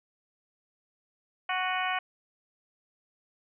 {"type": "harmonic tone with a mistuned harmonic", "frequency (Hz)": 370, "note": "F#4", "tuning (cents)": 0, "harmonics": [2, 3, 4, 5, 6, 7, 8], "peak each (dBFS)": [-32, -34, -35, -36, -37, -37, -38], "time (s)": [1.49, 1.99], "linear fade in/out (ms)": 5, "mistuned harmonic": 7, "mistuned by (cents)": -74, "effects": []}